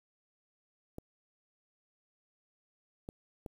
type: clicks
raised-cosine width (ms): 2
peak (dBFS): -28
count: 3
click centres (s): 0.984 / 3.089 / 3.462
effects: 9-bit